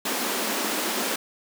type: high-pass noise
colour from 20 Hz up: pink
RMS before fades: -27 dBFS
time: 0.05-1.16 s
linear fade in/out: 5 ms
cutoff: 200 Hz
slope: 96 dB/octave
effects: none